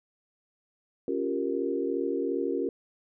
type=chord; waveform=sine; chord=G half-diminished seventh; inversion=second; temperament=equal; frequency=277.2 / 349.2 / 392 / 466.2 Hz; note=Db4 / F4 / G4 / Bb4; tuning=0 / 0 / 0 / 0 cents; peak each=-32 dBFS; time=1.08-2.69 s; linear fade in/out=2 ms; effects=none